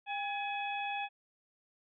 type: harmonic tone with a mistuned harmonic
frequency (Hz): 845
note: G#5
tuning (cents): +30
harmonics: 1 / 2 / 3 / 4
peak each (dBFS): -36 / -45 / -39 / -46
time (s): 0.06-1.09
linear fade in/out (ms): 50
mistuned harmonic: 1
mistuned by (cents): -81
effects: none